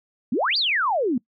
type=exponential two-way sweep; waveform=sine; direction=up then down; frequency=204.3 to 4900 to 223.5 Hz; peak=-19 dBFS; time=0.32-1.18 s; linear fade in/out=5 ms; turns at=0.57 s; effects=noise-tail reverb RT60 0.1 s tail -23 dB re dry